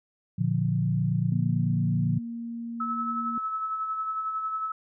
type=chord; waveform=sine; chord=Bb major; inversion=none; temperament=equal with one note detuned; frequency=116.54 / 146.07 / 174.61 Hz; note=Bb2 / D3 / F3; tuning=0 / -9 / 0 cents; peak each=-27 dBFS; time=0.38-2.19 s; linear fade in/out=10 ms
type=tone; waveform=sine; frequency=233.1 Hz; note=A#3; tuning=in tune; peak=-32 dBFS; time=1.32-3.38 s; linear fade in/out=2 ms
type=tone with tremolo; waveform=sine; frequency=1300 Hz; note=E6; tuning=24 cents flat; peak=-26 dBFS; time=2.8-4.72 s; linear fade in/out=5 ms; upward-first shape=sine; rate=11 Hz; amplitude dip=40%
effects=none